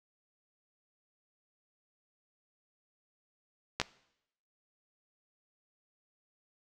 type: clicks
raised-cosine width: 0.2 ms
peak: -12 dBFS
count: 2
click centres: 3.8 / 3.815 s
effects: noise-tail reverb RT60 0.8 s tail -20 dB re dry